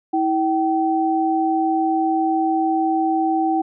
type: tone pair together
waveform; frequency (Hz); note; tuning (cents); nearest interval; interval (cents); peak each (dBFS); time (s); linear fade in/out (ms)
sine; 323.6 / 769.7; E4 / G5; -32 / -32; octave + minor third; 1500; -19; 0.13-3.62; 10
effects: none